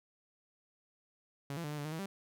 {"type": "tone with pitch steps", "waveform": "sawtooth", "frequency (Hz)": [140.4, 168.8, 148, 149.7, 144.9, 154.3, 161.3, 196], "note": ["C#3", "E3", "D3", "D3", "D3", "D#3", "E3", "G3"], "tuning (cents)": [22, 41, 14, 33, -23, -14, -37, 0], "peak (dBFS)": -34, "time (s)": [1.5, 2.06], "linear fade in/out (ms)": 2, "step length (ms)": 70, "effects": []}